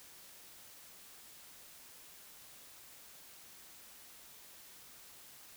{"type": "silence", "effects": ["white hiss -56 dBFS RMS until 5.56 s"]}